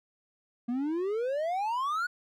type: exponential sweep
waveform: triangle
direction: up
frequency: 233.1 to 1480 Hz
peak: -26 dBFS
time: 0.68-2.07 s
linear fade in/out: 10 ms
effects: none